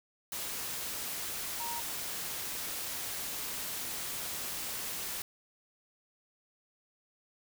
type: tone in noise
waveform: sine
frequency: 936 Hz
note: A#5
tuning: 7 cents sharp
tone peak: -38 dBFS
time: 1.6-1.8 s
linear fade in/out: 2 ms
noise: white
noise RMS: -38 dBFS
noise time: 0.32-5.22 s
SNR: -3 dB
effects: none